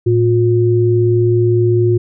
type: tone pair together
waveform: sine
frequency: 112.38 / 356.8 Hz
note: A2 / F4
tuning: +37 / +37 cents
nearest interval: octave + minor sixth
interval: 2000 cents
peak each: -12 dBFS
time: 0.06-1.98 s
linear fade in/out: 10 ms
effects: none